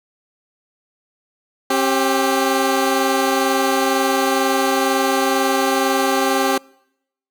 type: tone pair together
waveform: 15% pulse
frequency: 268.7 / 392 Hz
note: C4 / G4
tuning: +46 / 0 cents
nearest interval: perfect fifth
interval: 654 cents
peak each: -12 dBFS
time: 1.7-6.58 s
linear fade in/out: 5 ms
effects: noise-tail reverb RT60 0.8 s tail -26 dB re dry